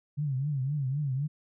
sine tone with vibrato, 139.2 Hz, C#3, 8 cents sharp, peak -27 dBFS, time 0.17-1.28 s, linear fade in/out 20 ms, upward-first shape triangle, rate 3.9 Hz, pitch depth 170 cents each way, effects none

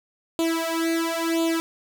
sawtooth tone with flanger, 329.6 Hz, E4, in tune, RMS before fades -24 dBFS, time 0.39-1.6 s, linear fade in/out 0 ms, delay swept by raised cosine 0.27 to 2.57 ms, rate 0.97 Hz, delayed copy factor +0.95, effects none

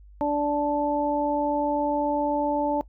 harmonic tone, 292.1 Hz, D4, 9 cents flat, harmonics 1 / 2 / 3, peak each -26 / -26 / -26 dBFS, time 0.21-2.81 s, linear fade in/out 0 ms, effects noise-tail reverb RT60 0.1 s tail -20 dB re dry + added 50 Hz sine -46 dBFS peak until 2.88 s

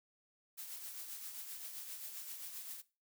blue noise with tremolo, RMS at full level -45 dBFS, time 0.57-2.82 s, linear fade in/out 20 ms, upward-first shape triangle, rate 7.6 Hz, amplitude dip 50%, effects noise-tail reverb RT60 0.3 s tail -18 dB re dry

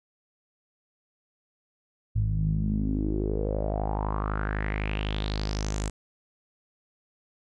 sawtooth tone with low-pass filter sweep, 51.91 Hz, G#1, in tune, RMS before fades -28 dBFS, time 2.15-5.9 s, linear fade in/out 10 ms, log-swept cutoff 110 to 8000 Hz, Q 5.4, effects none

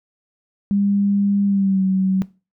sine tone with pitch glide, 200.8 to 189.53 Hz, G3 to F#3, +42 to +42 cents, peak -15 dBFS, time 0.71-2.22 s, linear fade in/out 0 ms, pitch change -100 cents, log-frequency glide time 1.45-1.83 s, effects noise-tail reverb RT60 0.3 s tail -19 dB re dry

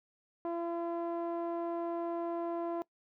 sawtooth tone with low-pass filter, 339.4 Hz, F4, 49 cents flat, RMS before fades -36 dBFS, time 0.45-2.82 s, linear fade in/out 0 ms, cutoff 840 Hz, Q 1.8, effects noise-tail reverb RT60 0.1 s tail -22 dB re dry

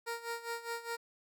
15% pulse tone with tremolo, 465.9 Hz, A#4, 1 cent flat, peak -29 dBFS, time 0.06-0.97 s, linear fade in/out 20 ms, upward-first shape sine, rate 4.9 Hz, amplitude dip 80%, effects none

